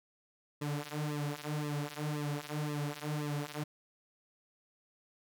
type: tone with flanger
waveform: sawtooth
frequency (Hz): 148.1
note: D3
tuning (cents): +15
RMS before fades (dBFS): -37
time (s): 0.61-3.64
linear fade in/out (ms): 10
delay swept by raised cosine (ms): 1.3 to 6.9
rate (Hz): 1.9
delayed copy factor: -0.9
effects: none